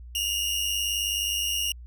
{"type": "tone pair together", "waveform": "sawtooth", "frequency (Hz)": [2794, 2893], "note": ["F7", "F#7"], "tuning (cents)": [0, -40], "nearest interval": "minor second", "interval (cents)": 60, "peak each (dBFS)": -25, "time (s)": [0.15, 1.72], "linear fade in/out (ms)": 2, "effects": ["added 60 Hz sine -40 dBFS peak until 1.86 s"]}